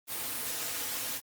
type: noise with comb filter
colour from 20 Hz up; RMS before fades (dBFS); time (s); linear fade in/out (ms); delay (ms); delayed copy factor
white; -35; 0.07-1.21; 50; 5.2; -0.6
effects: high-pass 100 Hz 12 dB/octave + Opus 32 kbps